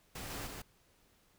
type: noise with echo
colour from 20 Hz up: pink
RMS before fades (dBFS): -44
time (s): 0.15-0.47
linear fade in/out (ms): 5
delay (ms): 150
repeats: 1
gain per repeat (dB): -2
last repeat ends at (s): 0.62
effects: pink hiss -69 dBFS RMS until 1.38 s